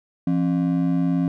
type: ring-modulated tone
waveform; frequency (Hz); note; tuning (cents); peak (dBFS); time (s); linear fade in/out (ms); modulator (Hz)
triangle; 220; A3; 0; -13; 0.27-1.28; 2; 49.3
effects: none